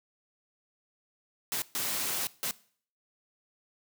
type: noise bursts at uneven times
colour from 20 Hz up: white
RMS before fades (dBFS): -32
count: 3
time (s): 1.52-1.62 / 1.75-2.27 / 2.43-2.51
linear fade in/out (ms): 0
effects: noise-tail reverb RT60 0.5 s tail -20 dB re dry + high-pass 100 Hz 12 dB/octave